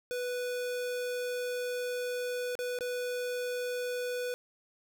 square tone with dropouts, 493.9 Hz, B4, in tune, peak -33 dBFS, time 0.11-4.34 s, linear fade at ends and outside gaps 0 ms, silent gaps 2.553-2.59 / 2.788-2.808 s, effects 11-bit

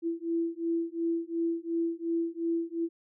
sine beating tone pair, 332.6 / 335.4 Hz, E4 / E4, +16 / +30 cents, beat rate 2.8 Hz, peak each -31 dBFS, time 0.02-2.89 s, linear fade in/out 50 ms, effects none

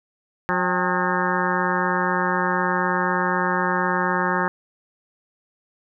harmonic tone with a mistuned harmonic, 180.8 Hz, F#3, 40 cents flat, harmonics 1 / 2 / 3 / 4 / 5 / 6 / 7 / 8 / 9 / 10, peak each -27 / -28 / -30 / -31 / -26 / -28 / -28 / -31 / -27 / -31 dBFS, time 0.49-4.48 s, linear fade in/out 0 ms, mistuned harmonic 4, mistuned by +140 cents, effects none

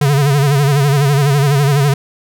square tone with vibrato, 141.3 Hz, C#3, 34 cents sharp, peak -10 dBFS, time 0.01-1.94 s, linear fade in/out 5 ms, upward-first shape sine, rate 12 Hz, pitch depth 83 cents each way, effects none

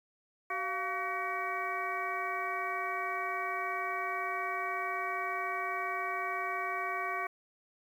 harmonic tone with a mistuned harmonic, 378.1 Hz, F#4, 38 cents sharp, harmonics 1 / 2 / 3 / 4 / 5 / 6, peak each -43 / -39 / -36 / -43 / -41 / -39 dBFS, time 0.5-7.27 s, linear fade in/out 5 ms, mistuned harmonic 2, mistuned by -130 cents, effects 10-bit

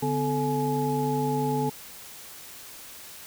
sine tone cluster, 143.4 / 254 / 435.5 / 845 Hz, D3 / B3 / A4 / G#5, -41 / +49 / -18 / +30 cents, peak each -29 dBFS, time 0.02-1.7 s, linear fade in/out 10 ms, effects white hiss -44 dBFS RMS until 3.26 s

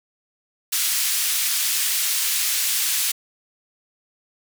white band-pass noise, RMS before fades -22 dBFS, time 0.72-3.12 s, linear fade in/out 10 ms, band 2100 to 16000 Hz, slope 12 dB/octave, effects none

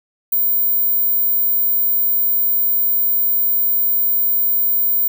sine tone, 15190 Hz, A#9, 31 cents sharp, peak -13 dBFS, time 0.32-5.08 s, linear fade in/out 5 ms, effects none

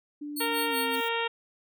sine tone with pitch glide, 293.7 to 266.2 Hz, D4 to C4, 0 to +30 cents, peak -34 dBFS, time 0.21-1.01 s, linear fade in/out 10 ms, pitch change -170 cents, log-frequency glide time 0.69-0.76 s
5% pulse tone with tremolo, 4371 Hz, C#8, 25 cents flat, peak -24 dBFS, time 0.36-0.96 s, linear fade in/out 10 ms, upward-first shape sine, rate 5.2 Hz, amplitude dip 90%
harmonic tone, 462 Hz, A#4, 16 cents flat, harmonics 1 / 2 / 3 / 4 / 5 / 6 / 7 / 8, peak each -32 / -32 / -36 / -36 / -38 / -35 / -37 / -41 dBFS, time 0.4-1.28 s, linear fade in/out 10 ms
violet noise, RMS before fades -44 dBFS, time 0.93-1.09 s, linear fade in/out 10 ms
effects none

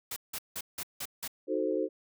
white noise bursts, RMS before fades -37 dBFS, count 6, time 0.11-1.278 s, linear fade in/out 5 ms, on 53 ms, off 170 ms
sine chord, D# diminished seventh, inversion none, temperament equal, 311.1 / 370 / 440 / 523.3 Hz, D#4 / F#4 / A4 / C5, 0 / 0 / 0 / 0 cents, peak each -33 dBFS, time 1.47-1.89 s, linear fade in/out 50 ms
effects none

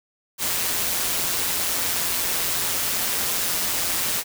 white noise with amplitude modulation, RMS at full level -22 dBFS, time 0.38-4.24 s, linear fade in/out 50 ms, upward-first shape sine, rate 175 Hz, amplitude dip 45%, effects none

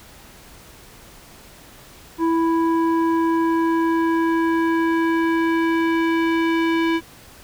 square tone with low-pass filter sweep, 329.6 Hz, E4, in tune, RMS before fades -19 dBFS, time 2.18-7.01 s, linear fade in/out 50 ms, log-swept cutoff 950 to 2700 Hz, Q 1.6, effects pink hiss -45 dBFS RMS until 7.43 s

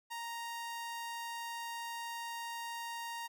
sawtooth tone, 932.3 Hz, A#5, in tune, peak -36 dBFS, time 0.1-3.28 s, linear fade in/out 20 ms, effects none

